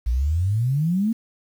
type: exponential sweep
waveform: sine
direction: up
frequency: 55.6 to 233.1 Hz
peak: -18 dBFS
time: 0.06-1.13 s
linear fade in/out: 10 ms
effects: 8-bit